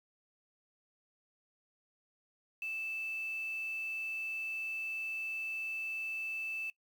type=tone with quantisation; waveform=sine; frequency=2637 Hz; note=E7; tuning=in tune; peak=-36 dBFS; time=2.62-6.7 s; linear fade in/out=2 ms; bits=9; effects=noise-tail reverb RT60 0.1 s tail -20 dB re dry